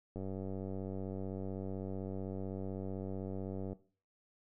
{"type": "click train", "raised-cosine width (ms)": 2, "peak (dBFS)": -29, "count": 343, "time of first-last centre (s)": [0.16, 3.73], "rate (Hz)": 95.8, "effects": ["noise-tail reverb RT60 0.4 s tail -17 dB re dry"]}